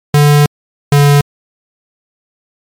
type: tone pair in turn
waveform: square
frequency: 146.5 / 143.65 Hz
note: D3 / D3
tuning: -4 / -38 cents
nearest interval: unison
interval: 34 cents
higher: first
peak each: -5 dBFS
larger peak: neither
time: 0.14-0.46 / 0.92-1.21 s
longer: first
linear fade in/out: 2 ms
effects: MP3 96 kbps